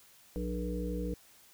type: harmonic tone with a mistuned harmonic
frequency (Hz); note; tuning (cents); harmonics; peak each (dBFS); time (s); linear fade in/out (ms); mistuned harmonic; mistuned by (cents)
60; B1; -49; 1 / 3 / 5 / 7 / 8; -36 / -38 / -40 / -45 / -40; 0.36-1.14; 0; 7; +33
effects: white hiss -60 dBFS RMS until 1.53 s